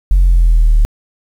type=exponential sweep; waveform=sine; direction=down; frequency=46.25 to 37 Hz; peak=-4 dBFS; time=0.11-0.85 s; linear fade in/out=0 ms; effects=tanh soft clip ceiling -3 dBFS + 7-bit